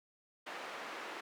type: band-pass noise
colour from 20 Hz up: white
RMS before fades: -45 dBFS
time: 0.46-1.21 s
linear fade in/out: 10 ms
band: 310 to 1800 Hz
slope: 12 dB/octave
effects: high-pass 200 Hz 12 dB/octave